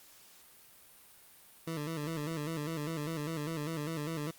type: tone with vibrato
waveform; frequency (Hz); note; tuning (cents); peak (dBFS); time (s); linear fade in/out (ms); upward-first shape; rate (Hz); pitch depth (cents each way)
20% pulse; 155.56; D#3; 0; -30; 1.67-4.31; 5; square; 5; 90
effects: white hiss -58 dBFS RMS until 4.38 s + Opus 48 kbps